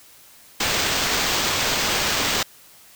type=noise with sample-and-hold; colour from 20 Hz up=blue; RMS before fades=-22 dBFS; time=0.6-2.43 s; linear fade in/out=5 ms; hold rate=11025 Hz; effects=white hiss -49 dBFS RMS until 2.95 s